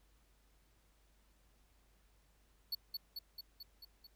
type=tone with echo; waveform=square; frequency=4435 Hz; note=C#8; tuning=in tune; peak=-36 dBFS; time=2.72-2.75 s; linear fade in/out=5 ms; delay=220 ms; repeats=6; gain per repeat=-3 dB; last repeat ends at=4.07 s; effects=added 50 Hz sine -69 dBFS peak until 4.15 s + pink hiss -74 dBFS RMS until 4.15 s